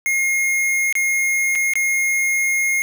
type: tone with dropouts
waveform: square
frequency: 2144 Hz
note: C7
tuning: 42 cents sharp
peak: -17 dBFS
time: 0.06-2.82 s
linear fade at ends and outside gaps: 0 ms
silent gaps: 0.926-0.953 / 1.552-1.556 / 1.736-1.755 s
effects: none